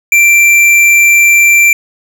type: tone with tanh clipping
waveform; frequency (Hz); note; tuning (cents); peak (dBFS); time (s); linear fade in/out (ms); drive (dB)
sine; 2354; D7; +3; -5; 0.12-1.73; 2; 14
effects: none